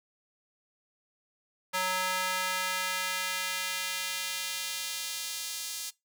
square tone with high-pass filter sweep, 185 Hz, F#3, in tune, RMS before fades -33 dBFS, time 1.73-5.91 s, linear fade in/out 20 ms, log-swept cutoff 1000 to 5000 Hz, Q 0.91, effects noise-tail reverb RT60 0.2 s tail -23 dB re dry

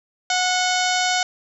harmonic tone with a mistuned harmonic, 732 Hz, F#5, 19 cents flat, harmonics 1 / 2 / 3 / 4 / 5 / 6 / 7 / 8 / 9 / 10, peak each -22 / -25 / -27 / -28 / -29 / -30 / -30 / -31 / -32 / -32 dBFS, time 0.3-1.23 s, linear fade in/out 2 ms, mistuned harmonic 4, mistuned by +49 cents, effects none

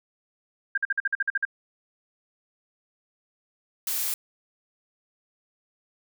sine tone bursts, 1600 Hz, G6, 35 cents sharp, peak -21 dBFS, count 10, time 0.75-1.452 s, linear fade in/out 5 ms, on 27 ms, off 48 ms
blue noise, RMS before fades -28 dBFS, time 3.87-4.14 s, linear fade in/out 2 ms
effects none

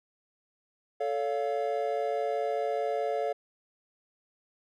triangle chord, A augmented, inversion none, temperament equal with one note detuned, 440 / 564.7 / 698.5 Hz, A4 / C#5 / E#5, 0 / +32 / 0 cents, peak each -30 / -30 / -30 dBFS, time 1-3.33 s, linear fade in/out 10 ms, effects none

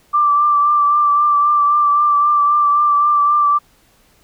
sine tone with vibrato, 1174.7 Hz, D6, in tune, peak -10 dBFS, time 0.13-3.59 s, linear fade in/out 20 ms, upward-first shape triangle, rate 3.8 Hz, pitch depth 28 cents each way, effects pink hiss -54 dBFS RMS until 4.23 s

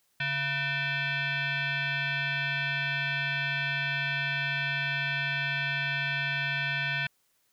sine tone with frequency modulation, 142 Hz, C#3, 42 cents sharp, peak -27 dBFS, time 0.2-7.07 s, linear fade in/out 5 ms, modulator 828 Hz, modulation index 3.5, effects white hiss -71 dBFS RMS until 7.52 s

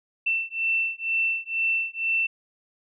sine beating tone pair, 2680 / 2682.1 Hz, E7 / E7, +28 / +29 cents, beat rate 2.1 Hz, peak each -26 dBFS, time 0.26-2.27 s, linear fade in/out 10 ms, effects none

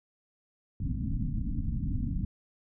pink low-pass noise, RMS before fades -31 dBFS, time 0.8-2.25 s, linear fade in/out 2 ms, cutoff 280 Hz, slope 96 dB/octave, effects none

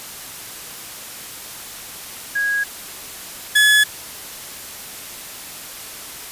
sine / 30% pulse tone pair in turn, 1650 / 1703.3 Hz, G#6 / G#6, -12 / +43 cents, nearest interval minor second, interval 55 cents, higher second, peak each -17 / -8 dBFS, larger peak second, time 2.35-2.64 / 3.55-3.84 s, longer neither, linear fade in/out 10 ms, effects white hiss -34 dBFS RMS until 6.31 s + resampled to 32000 Hz

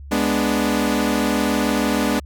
sawtooth chord, G# diminished, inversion none, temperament equal, 207.7 / 246.9 / 293.7 Hz, G#3 / B3 / D4, 0 / 0 / 0 cents, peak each -18 dBFS, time 0.11-2.2 s, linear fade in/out 10 ms, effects added 70 Hz sine -34 dBFS peak until 2.25 s

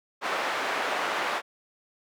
white band-pass noise, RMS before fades -29 dBFS, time 0.21-1.42 s, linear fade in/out 50 ms, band 470 to 1600 Hz, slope 12 dB/octave, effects none

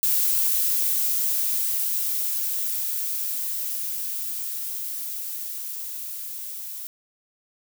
violet noise with level ramp, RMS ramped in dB -21 to -35 dBFS, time 0.03-6.87 s, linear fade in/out 0 ms, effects none

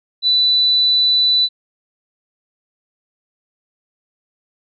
sine tone, 3980 Hz, B7, 13 cents sharp, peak -11 dBFS, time 0.22-1.49 s, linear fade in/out 50 ms, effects none

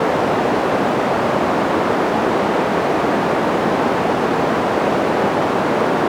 white band-pass noise, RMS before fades -17 dBFS, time 0-6.08 s, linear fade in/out 5 ms, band 190 to 760 Hz, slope 12 dB/octave, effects none

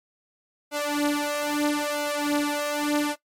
sawtooth tone with flanger, 293.7 Hz, D4, in tune, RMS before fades -25 dBFS, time 0.71-3.16 s, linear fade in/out 50 ms, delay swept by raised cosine 1.4 to 5 ms, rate 0.77 Hz, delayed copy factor +0.95, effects noise-tail reverb RT60 0.1 s tail -17 dB re dry + MP3 64 kbps

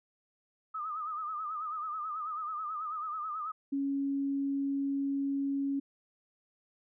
sine tone with vibrato, 1244.5 Hz, D#6, in tune, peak -34 dBFS, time 0.74-3.52 s, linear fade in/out 10 ms, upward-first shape sine, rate 9.2 Hz, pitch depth 81 cents each way
sine tone, 277.2 Hz, C#4, in tune, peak -29 dBFS, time 3.72-5.8 s, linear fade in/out 10 ms
effects none

